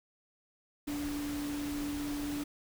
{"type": "tone in noise", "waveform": "sine", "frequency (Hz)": 290.6, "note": "D4", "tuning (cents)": -18, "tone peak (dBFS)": -34, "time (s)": [0.87, 2.44], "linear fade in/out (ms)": 10, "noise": "pink", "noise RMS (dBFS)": -43, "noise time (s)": [0.87, 2.44], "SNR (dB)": 6, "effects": []}